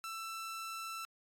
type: tone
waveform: sawtooth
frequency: 1332 Hz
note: E6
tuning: 18 cents sharp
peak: -37 dBFS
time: 0.04-1.05 s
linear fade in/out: 0 ms
effects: AAC 64 kbps